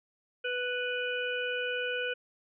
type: harmonic tone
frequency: 494.2 Hz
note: B4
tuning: 1 cent sharp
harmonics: 1 / 3 / 5 / 6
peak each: -34 / -34 / -38 / -39 dBFS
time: 0.44-2.14 s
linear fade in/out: 10 ms
effects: none